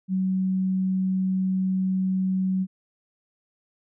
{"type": "tone", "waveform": "sine", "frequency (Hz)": 188, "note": "F#3", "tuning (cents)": 28, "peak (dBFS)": -21, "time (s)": [0.08, 2.67], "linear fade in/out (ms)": 50, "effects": []}